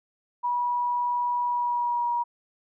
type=tone with pitch glide; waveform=sine; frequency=971 to 955.4 Hz; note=B5 to A#5; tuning=-30 to +42 cents; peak=-23 dBFS; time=0.43-2.24 s; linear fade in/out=20 ms; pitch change=-28 cents; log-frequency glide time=1.44-2.11 s; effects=none